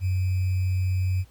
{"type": "tone with sample-and-hold", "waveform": "sine", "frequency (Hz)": 92.5, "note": "F#2", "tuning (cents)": 0, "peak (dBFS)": -21, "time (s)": [0, 1.25], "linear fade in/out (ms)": 50, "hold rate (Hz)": 2450, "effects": ["added 61 Hz sine -54 dBFS peak until 1.3 s", "pink hiss -60 dBFS RMS until 1.3 s"]}